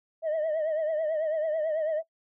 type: tone with vibrato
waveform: sine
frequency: 627 Hz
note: D#5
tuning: 13 cents sharp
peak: -23 dBFS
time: 0.22-2.03 s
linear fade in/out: 50 ms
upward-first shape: triangle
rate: 9.1 Hz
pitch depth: 93 cents each way
effects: noise-tail reverb RT60 0.1 s tail -22 dB re dry + tanh soft clip ceiling -24 dBFS